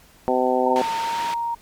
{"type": "harmonic tone", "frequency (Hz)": 127.5, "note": "C3", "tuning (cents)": -44, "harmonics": [2, 3, 4, 5, 6, 7], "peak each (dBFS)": [-25, -24, -22, -26, -23, -26], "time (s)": [0.28, 0.82], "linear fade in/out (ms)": 0}
{"type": "tone with pitch glide", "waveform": "sine", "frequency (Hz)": [911, 933.9], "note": ["A#5", "A#5"], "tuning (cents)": [-40, 3], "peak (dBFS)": -22, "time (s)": [0.66, 1.55], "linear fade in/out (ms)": 10, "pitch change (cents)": 43, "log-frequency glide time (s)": [0.95, 1.24]}
{"type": "band-pass noise", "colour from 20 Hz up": "white", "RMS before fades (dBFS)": -33, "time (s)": [0.76, 1.34], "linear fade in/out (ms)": 0, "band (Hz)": [170, 3300], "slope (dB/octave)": 12}
{"effects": ["pink hiss -52 dBFS RMS until 1.61 s", "MP3 96 kbps"]}